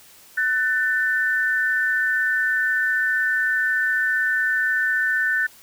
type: tone pair together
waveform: sine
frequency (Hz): 1501 / 1785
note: F#6 / A6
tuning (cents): +24 / +24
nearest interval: minor third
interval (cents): 300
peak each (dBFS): -21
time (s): 0.37-5.47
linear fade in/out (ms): 10
effects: white hiss -49 dBFS RMS until 5.62 s

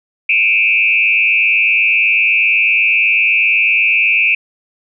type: tone with frequency modulation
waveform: sine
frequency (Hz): 2489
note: D#7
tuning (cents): 0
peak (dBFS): -9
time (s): 0.29-4.35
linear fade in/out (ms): 5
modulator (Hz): 108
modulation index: 1.7
effects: none

